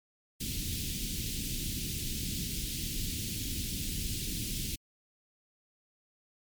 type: band-stop noise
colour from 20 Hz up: pink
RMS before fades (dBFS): -35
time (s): 0.4-4.76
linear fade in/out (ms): 10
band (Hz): 290 to 2900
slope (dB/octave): 24
effects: MP3 96 kbps